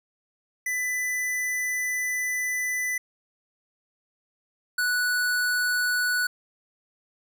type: tone pair in turn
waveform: square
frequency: 1996 / 1477 Hz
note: B6 / F#6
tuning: +18 / -3 cents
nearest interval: perfect fourth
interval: 521 cents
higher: first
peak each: -26 / -23 dBFS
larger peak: second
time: 0.66-2.98 / 4.78-6.27 s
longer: first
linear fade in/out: 5 ms
effects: none